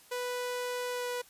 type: tone with pitch glide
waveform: sawtooth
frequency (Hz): 493.9 to 490.8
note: B4 to B4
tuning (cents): 0 to -11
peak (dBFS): -29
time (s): 0.11-1.22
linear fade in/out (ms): 10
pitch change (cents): -11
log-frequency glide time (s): 0.91-1.07
effects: white hiss -58 dBFS RMS until 1.29 s + resampled to 32000 Hz